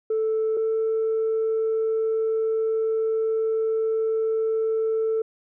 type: tone pair in turn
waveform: sine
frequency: 440 / 443.6 Hz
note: A4 / A4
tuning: 0 / +14 cents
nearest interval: unison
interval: 14 cents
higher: second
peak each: -19 dBFS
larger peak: neither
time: 0.1-0.57 / 0.57-5.22 s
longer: second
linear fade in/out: 5 ms
effects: tanh soft clip ceiling -18 dBFS